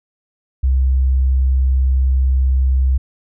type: tone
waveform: sine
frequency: 65.4 Hz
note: C2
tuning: in tune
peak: -11 dBFS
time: 0.63-2.98 s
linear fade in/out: 10 ms
effects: none